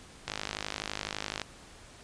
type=click train; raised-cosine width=0.2 ms; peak=-15 dBFS; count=60; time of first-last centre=0.28-1.417 s; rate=51.9 Hz; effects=pink hiss -52 dBFS RMS until 2.03 s + resampled to 22050 Hz